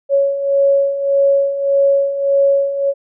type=beating tone pair; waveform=sine; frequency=554.4 / 556.1 Hz; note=C#5 / C#5; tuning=0 / +5 cents; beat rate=1.7 Hz; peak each=-18 / -12 dBFS; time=0.09-2.94 s; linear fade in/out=50 ms; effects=none